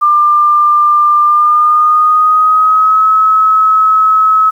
sine tone with pitch glide, 1194 to 1287.1 Hz, D6 to E6, +28 to -42 cents, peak -5 dBFS, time 0.01-4.51 s, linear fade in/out 20 ms, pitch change +130 cents, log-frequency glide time 1.24-3.04 s, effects 7-bit

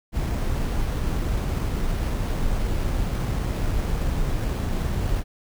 brown noise with sample-and-hold, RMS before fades -24 dBFS, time 0.12-5.24 s, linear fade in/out 50 ms, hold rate 7350 Hz, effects none

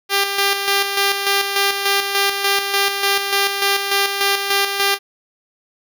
5% pulse tone with tremolo, 397.6 Hz, G4, 25 cents sharp, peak -3 dBFS, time 0.09-4.99 s, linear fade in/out 50 ms, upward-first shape square, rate 3.4 Hz, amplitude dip 50%, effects none

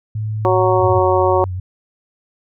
sine tone with pitch glide, 107.8 to 108.61 Hz, A2 to A2, -35 to -22 cents, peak -19 dBFS, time 0.15-0.99 s, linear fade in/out 5 ms, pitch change +13 cents, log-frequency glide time 0.46-0.71 s
harmonic tone, 185 Hz, F#3, in tune, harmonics 2 / 3 / 4 / 5 / 6, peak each -16 / -17 / -20 / -19 / -21 dBFS, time 0.45-1.44 s, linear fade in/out 0 ms
sine tone with vibrato, 92.5 Hz, F#2, in tune, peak -21 dBFS, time 0.8-1.6 s, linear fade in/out 5 ms, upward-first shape sine, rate 6.5 Hz, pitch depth 41 cents each way
effects none

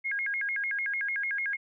sine tone with vibrato, 1874 Hz, A#6, 9 cents sharp, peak -28 dBFS, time 0.04-1.57 s, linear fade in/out 20 ms, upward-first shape square, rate 6.7 Hz, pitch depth 240 cents each way, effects none

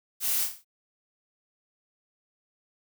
blue noise with echo, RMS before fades -28 dBFS, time 0.2-0.48 s, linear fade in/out 50 ms, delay 28 ms, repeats 6, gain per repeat -5 dB, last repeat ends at 0.648 s, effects none

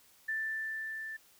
sine tone with level ramp, 1768 Hz, A6, 8 cents sharp, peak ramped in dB -31 to -39 dBFS, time 0.28-1.17 s, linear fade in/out 10 ms, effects white hiss -63 dBFS RMS until 1.39 s

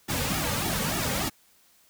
pink noise with flanger, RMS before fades -28 dBFS, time 0.08-1.3 s, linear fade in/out 20 ms, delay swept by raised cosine 1.9 to 3 ms, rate 3.4 Hz, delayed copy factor -1, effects white hiss -61 dBFS RMS until 1.89 s

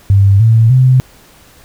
sine tone with pitch steps, 98.8 / 112.84 / 128.87 Hz, G2 / A2 / C3, +14 / +44 / -26 cents, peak -4 dBFS, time 0.1-1 s, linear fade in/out 0 ms, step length 300 ms, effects pink hiss -43 dBFS RMS until 1.64 s

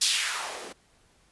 blue noise with band-pass filter sweep, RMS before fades -29 dBFS, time 0.01-0.73 s, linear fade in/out 10 ms, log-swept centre 4800 to 280 Hz, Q 1.7, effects pink hiss -63 dBFS RMS until 1.31 s + resampled to 24000 Hz

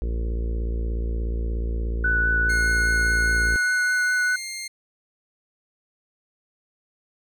harmonic tone, 56.8 Hz, A#1, 44 cents flat, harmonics 1 / 2 / 3 / 4 / 5 / 6 / 7 / 8 / 9 / 10, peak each -23 / -39 / -43 / -40 / -49 / -40 / -43 / -41 / -49 / -55 dBFS, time 0.02-3.56 s, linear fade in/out 0 ms
sine tone with vibrato, 1485 Hz, F#6, 6 cents sharp, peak -19 dBFS, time 2.04-4.36 s, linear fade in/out 5 ms, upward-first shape triangle, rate 4.9 Hz, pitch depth 13 cents each way
15% pulse tone with pitch glide, 2141 to 2115 Hz, C7 to C7, +39 to +18 cents, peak -24 dBFS, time 2.49-4.68 s, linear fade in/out 10 ms, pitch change -21 cents, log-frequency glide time 3.31-4.05 s
effects none

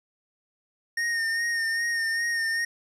square tone with vibrato, 1840 Hz, A#6, 23 cents flat, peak -25 dBFS, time 0.97-2.65 s, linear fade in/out 5 ms, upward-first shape sine, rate 2.5 Hz, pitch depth 31 cents each way, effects low-pass 9000 Hz 12 dB/octave + 11-bit

